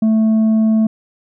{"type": "tone with tanh clipping", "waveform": "sine", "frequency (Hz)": 220, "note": "A3", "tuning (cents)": 0, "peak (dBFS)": -11, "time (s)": [0.02, 0.87], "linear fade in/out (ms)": 5, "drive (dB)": 4, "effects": []}